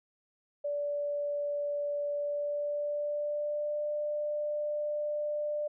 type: tone with pitch glide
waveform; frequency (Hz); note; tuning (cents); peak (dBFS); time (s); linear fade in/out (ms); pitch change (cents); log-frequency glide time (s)
sine; 580 to 594.9; D5 to D5; -22 to +22; -30; 0.64-5.68; 10; +44; 2.13-3.84
effects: none